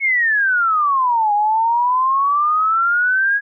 sine exponential two-way sweep, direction down then up, 2217 to 818 to 1667 Hz, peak -13 dBFS, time 0-3.41 s, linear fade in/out 50 ms, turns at 1.33 s, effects none

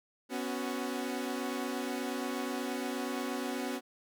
sawtooth chord, B suspended second, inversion none, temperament equal with one note detuned, 248.8 / 277.2 / 370 Hz, B3 / C#4 / F#4, +13 / 0 / 0 cents, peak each -33 / -34 / -36 dBFS, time 0.29-3.81 s, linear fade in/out 50 ms, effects none

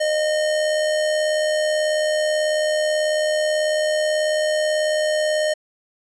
square tone with amplitude modulation, 613 Hz, D#5, 26 cents flat, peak -17 dBFS, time 0-5.54 s, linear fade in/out 10 ms, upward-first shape sine, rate 78.3 Hz, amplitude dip 35%, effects resampled to 22050 Hz

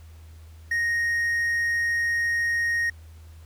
triangle tone, 1866 Hz, A#6, 1 cent sharp, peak -20 dBFS, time 0.71-2.9 s, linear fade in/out 5 ms, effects added 80 Hz sine -43 dBFS peak until 3.45 s + pink hiss -58 dBFS RMS until 3.45 s

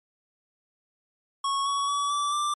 square tone with pitch steps, 1103 / 1121.6 / 1140.6 / 1159.8 / 1179.4 Hz, C#6 / C#6 / C#6 / D6 / D6, -9 / +20 / +49 / -22 / +7 cents, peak -25 dBFS, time 1.44-2.54 s, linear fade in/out 5 ms, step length 220 ms, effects MP3 48 kbps

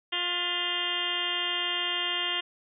harmonic tone with a mistuned harmonic, 353.1 Hz, F4, 19 cents sharp, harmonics 1 / 2 / 3 / 4 / 5 / 6 / 7 / 8 / 9 / 10, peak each -41 / -41 / -39 / -40 / -38 / -37 / -42 / -32 / -31 / -41 dBFS, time 0.12-2.41 s, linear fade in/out 10 ms, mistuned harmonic 6, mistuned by -59 cents, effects none

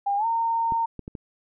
sine tone with pitch glide, 803 to 917.1 Hz, G5 to A#5, +41 to -29 cents, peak -21 dBFS, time 0.06-0.86 s, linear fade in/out 10 ms, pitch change +230 cents, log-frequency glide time 0.17-0.26 s
clicks, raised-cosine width 3 ms, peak -22 dBFS, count 4, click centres 0.722 / 0.993 / 1.079 / 1.152 s
effects none

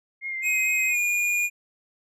sine tone with vibrato, 2115 Hz, C7, 18 cents sharp, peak -28 dBFS, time 0.21-0.98 s, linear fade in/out 50 ms, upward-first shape sine, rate 4.4 Hz, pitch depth 25 cents each way
square tone with pitch glide, 2523 to 2431 Hz, D#7 to D#7, +23 to -41 cents, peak -22 dBFS, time 0.42-1.5 s, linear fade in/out 50 ms, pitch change -64 cents, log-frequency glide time 0.89-0.97 s
effects low-pass 12000 Hz 12 dB/octave

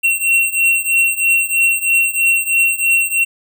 square beating tone pair, 2727 / 2730.1 Hz, F7 / F7, -42 / -40 cents, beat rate 3.1 Hz, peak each -15 / -17 dBFS, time 0.03-3.25 s, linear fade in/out 20 ms, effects none

